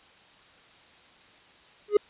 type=tone with exponential growth; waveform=triangle; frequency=415.3 Hz; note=G#4; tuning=in tune; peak=-10 dBFS; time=1.88-1.97 s; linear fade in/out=5 ms; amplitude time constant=19 ms; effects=white hiss -55 dBFS RMS until 2.09 s + resampled to 8000 Hz